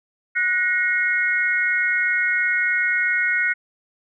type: tone cluster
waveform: sine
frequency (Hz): 1466 / 1884 / 2161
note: F#6 / A#6 / C#7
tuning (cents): -16 / +18 / -45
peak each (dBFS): -22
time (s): 0.35-3.54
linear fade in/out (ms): 20
effects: none